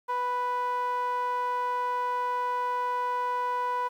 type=tone with band-pass filter; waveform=sawtooth; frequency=493.9 Hz; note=B4; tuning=in tune; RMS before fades=-29 dBFS; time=0.08-3.89 s; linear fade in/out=20 ms; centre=1000 Hz; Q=3.7; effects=10-bit